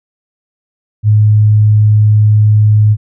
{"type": "tone", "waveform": "sine", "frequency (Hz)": 106.3, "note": "G#2", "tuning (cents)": 41, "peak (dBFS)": -4, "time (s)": [1.03, 2.97], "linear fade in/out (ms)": 50, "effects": []}